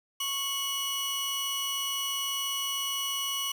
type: tone pair together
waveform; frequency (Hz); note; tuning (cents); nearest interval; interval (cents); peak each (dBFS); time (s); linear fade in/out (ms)
sawtooth; 1100 / 2939; C#6 / F#7; -14 / -12; octave + perfect fourth; 1702; -33 / -27; 0.2-3.52; 5
effects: 9-bit